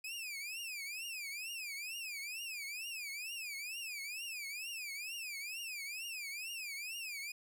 sawtooth tone with vibrato, 2489 Hz, D#7, in tune, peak -38 dBFS, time 0.04-7.32 s, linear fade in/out 5 ms, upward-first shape triangle, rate 2.2 Hz, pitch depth 250 cents each way, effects none

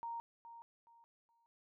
sine tone with echo, 930 Hz, A#5, 4 cents flat, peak -40 dBFS, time 0.03-0.2 s, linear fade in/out 0 ms, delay 420 ms, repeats 3, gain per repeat -11 dB, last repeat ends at 1.46 s, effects none

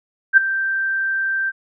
sine tone with ADSR envelope, 1568 Hz, G6, in tune, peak -4 dBFS, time 0.33-1.52 s, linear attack 42 ms, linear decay 11 ms, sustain -14 dB, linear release 36 ms, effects none

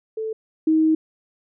sine tone pair in turn, 440 / 316.1 Hz, A4 / D#4, 0 / +27 cents, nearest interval tritone, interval 573 cents, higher first, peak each -24 / -14 dBFS, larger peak second, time 0.17-0.33 / 0.67-0.95 s, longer second, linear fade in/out 5 ms, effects none

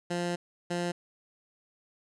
15% pulse tone bursts at uneven times, 174.61 Hz, F3, in tune, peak -23 dBFS, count 2, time 0.1-0.36 / 0.7-0.92 s, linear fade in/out 10 ms, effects resampled to 22050 Hz

